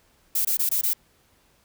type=noise bursts; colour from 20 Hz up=violet; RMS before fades=-23 dBFS; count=5; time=0.35-0.934 s; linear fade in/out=5 ms; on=100 ms; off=21 ms; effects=pink hiss -62 dBFS RMS until 1.64 s